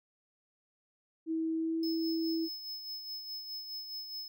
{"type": "tone with pitch glide", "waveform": "sine", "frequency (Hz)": [323.1, 327.6], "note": ["E4", "E4"], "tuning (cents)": [-35, -11], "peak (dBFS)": -30, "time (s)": [1.26, 2.49], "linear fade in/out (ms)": 50, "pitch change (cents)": 24, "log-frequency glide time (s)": [1.56, 1.85]}
{"type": "tone with tremolo", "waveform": "square", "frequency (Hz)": 5200, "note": "E8", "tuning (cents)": -24, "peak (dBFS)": -38, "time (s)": [1.83, 4.28], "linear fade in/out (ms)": 2, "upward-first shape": "sine", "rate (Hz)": 4.8, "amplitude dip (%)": 50}
{"effects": []}